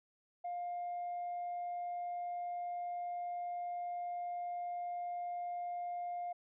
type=tone; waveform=sine; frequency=705 Hz; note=F5; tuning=16 cents sharp; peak=-36 dBFS; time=0.44-6.33 s; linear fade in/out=10 ms; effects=tanh soft clip ceiling -35 dBFS